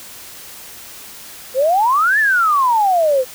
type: exponential two-way sweep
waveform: sine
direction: up then down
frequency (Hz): 493.9 to 1800 to 493.9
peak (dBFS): -11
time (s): 1.54-3.25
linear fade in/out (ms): 50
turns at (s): 2.19
effects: white hiss -36 dBFS RMS until 3.34 s